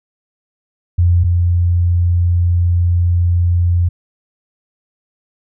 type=tone pair in turn; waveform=sine; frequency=87.31 / 87.31 Hz; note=F2 / F2; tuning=0 / 0 cents; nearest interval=unison; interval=0 cents; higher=neither; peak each=-8 / -10 dBFS; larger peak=first; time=0.98-1.24 / 1.24-3.89 s; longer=second; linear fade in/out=10 ms; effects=none